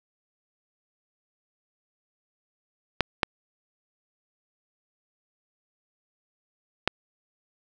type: clicks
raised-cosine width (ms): 0.3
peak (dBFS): -4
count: 3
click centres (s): 3.007 / 3.232 / 6.876
effects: none